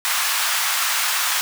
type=high-pass noise; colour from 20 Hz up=pink; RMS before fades=-21 dBFS; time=0.05-1.41 s; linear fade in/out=0 ms; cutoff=990 Hz; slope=24 dB/octave; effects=none